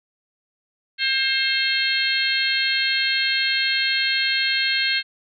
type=harmonic tone; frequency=532 Hz; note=C5; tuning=29 cents sharp; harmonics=3 / 4 / 5 / 6 / 7 / 8; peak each=-25 / -25 / -27 / -26 / -30 / -24 dBFS; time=0.98-5.03 s; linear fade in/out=50 ms; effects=none